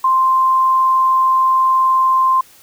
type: tone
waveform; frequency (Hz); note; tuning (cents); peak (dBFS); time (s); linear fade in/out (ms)
sine; 1046.5; C6; 0; -10; 0.04-2.41; 5
effects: white hiss -46 dBFS RMS until 2.62 s